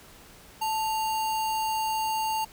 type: tone with sample-and-hold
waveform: sine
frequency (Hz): 880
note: A5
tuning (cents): 0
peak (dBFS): -25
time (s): 0.61-2.45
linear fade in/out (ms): 10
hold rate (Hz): 3675
effects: pink hiss -51 dBFS RMS until 2.52 s